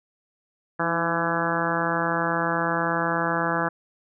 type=harmonic tone with a mistuned harmonic; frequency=168.1 Hz; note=E3; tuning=34 cents sharp; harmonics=1 / 2 / 3 / 4 / 5 / 6 / 7 / 8 / 9 / 10; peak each=-31 / -31 / -31 / -31 / -31 / -31 / -31 / -31 / -31 / -31 dBFS; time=0.79-3.69 s; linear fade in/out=10 ms; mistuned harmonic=2; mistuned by=-44 cents; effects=none